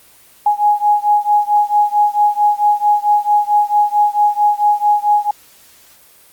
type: beating tone pair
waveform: sine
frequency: 830 / 834.5 Hz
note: G#5 / G#5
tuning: -1 / +8 cents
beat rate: 4.5 Hz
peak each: -13 / -14 dBFS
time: 0.46-5.31 s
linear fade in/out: 5 ms
effects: white hiss -46 dBFS RMS until 6.32 s + Opus 24 kbps